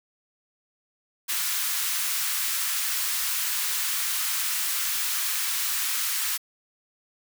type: high-pass noise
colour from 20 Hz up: white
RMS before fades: -27 dBFS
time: 1.28-6.38 s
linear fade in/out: 20 ms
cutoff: 1100 Hz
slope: 24 dB/octave
effects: none